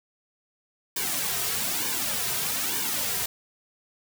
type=noise with flanger; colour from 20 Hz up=white; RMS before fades=-28 dBFS; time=0.96-3.26 s; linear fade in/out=5 ms; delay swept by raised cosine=1.5 to 3.6 ms; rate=1.1 Hz; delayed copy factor=-0.8; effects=none